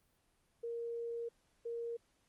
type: tone bursts at uneven times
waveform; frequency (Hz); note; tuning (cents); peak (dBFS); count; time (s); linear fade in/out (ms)
sine; 467.2; A#4; +4; -38; 2; 0.63-1.29 / 1.65-1.97; 10
effects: pink hiss -75 dBFS RMS until 2.28 s + Opus 32 kbps